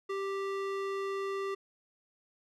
square tone with band-pass filter, 392 Hz, G4, in tune, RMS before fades -35 dBFS, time 0.09-1.55 s, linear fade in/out 10 ms, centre 940 Hz, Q 0.58, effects none

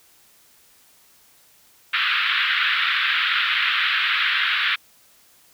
pink band-pass noise, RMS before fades -21 dBFS, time 1.93-4.76 s, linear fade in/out 10 ms, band 1300 to 3700 Hz, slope 48 dB/octave, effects white hiss -55 dBFS RMS until 5.53 s

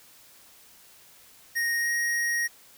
square tone with pitch glide, 1864.7 to 1878.8 Hz, A#6 to A#6, 0 to +13 cents, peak -25 dBFS, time 1.55-2.48 s, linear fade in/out 20 ms, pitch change +13 cents, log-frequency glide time 1.77-1.9 s, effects white hiss -54 dBFS RMS until 2.77 s

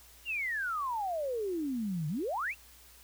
sine exponential two-way sweep, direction down then up, 2887 to 144.6 to 2887 Hz, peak -31 dBFS, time 0.25-2.55 s, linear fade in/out 50 ms, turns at 2.08 s, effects added 60 Hz sine -60 dBFS peak until 3.03 s + white hiss -57 dBFS RMS until 3.03 s

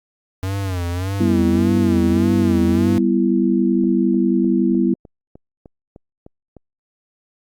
square tone with vibrato, 92.5 Hz, F#2, in tune, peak -21 dBFS, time 0.43-2.98 s, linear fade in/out 0 ms, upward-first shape sine, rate 1.7 Hz, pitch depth 120 cents each way
sine chord, E minor, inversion first, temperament equal with one note detuned, 196 / 246.9 / 333.8 Hz, G3 / B3 / E4, 0 / 0 / +22 cents, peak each -18 dBFS, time 1.2-4.94 s, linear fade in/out 5 ms
click train, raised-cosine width 2 ms, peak -26 dBFS, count 10, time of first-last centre 3.84-6.567 s, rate 3.3 Hz
effects Opus 48 kbps

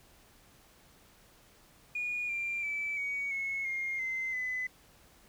sine tone with pitch steps, 2444 / 2377 / 2312 / 2249 / 2187 / 2128 / 2069 / 2013 Hz, D#7 / D7 / D7 / C#7 / C#7 / C7 / C7 / B6, -32 / +20 / -28 / +24 / -24 / +29 / -20 / +33 cents, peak -31 dBFS, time 1.95-4.67 s, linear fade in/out 5 ms, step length 340 ms, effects tanh soft clip ceiling -27 dBFS + pink hiss -61 dBFS RMS until 5.28 s

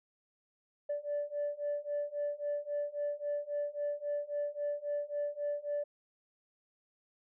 sine beating tone pair, 581 / 584.7 Hz, D5 / D5, -19 / -8 cents, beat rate 3.7 Hz, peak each -36 / -35 dBFS, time 0.89-5.84 s, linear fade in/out 10 ms, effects tanh soft clip ceiling -28 dBFS

